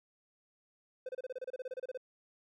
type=tone bursts; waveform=triangle; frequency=511 Hz; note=C5; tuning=41 cents flat; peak=-35 dBFS; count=16; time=1.06-1.975 s; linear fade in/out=5 ms; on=30 ms; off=29 ms; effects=none